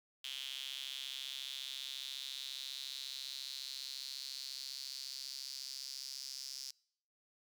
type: tone with high-pass filter sweep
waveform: sawtooth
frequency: 134.5 Hz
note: C3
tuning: 48 cents sharp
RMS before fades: -45 dBFS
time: 0.24-6.71 s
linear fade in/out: 5 ms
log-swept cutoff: 3200 to 5100 Hz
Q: 5.6
effects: noise-tail reverb RT60 0.7 s tail -26 dB re dry